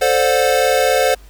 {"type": "chord", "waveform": "square", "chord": "D dominant seventh", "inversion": "second", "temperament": "equal with one note detuned", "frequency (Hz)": [440, 523.3, 587.3, 726.4], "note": ["A4", "C5", "D5", "F#5"], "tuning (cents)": [0, 0, 0, -32], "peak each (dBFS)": [-21, -16, -21, -19], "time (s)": [0.01, 1.15], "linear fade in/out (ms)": 10, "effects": ["added 50 Hz sine -39 dBFS peak until 1.29 s", "pink hiss -49 dBFS RMS until 1.29 s"]}